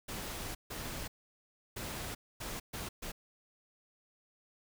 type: noise bursts at uneven times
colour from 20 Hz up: pink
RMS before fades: -41 dBFS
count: 6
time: 0.08-0.55 / 0.7-1.08 / 1.76-2.15 / 2.4-2.6 / 2.73-2.89 / 3.02-3.12 s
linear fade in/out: 10 ms
effects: none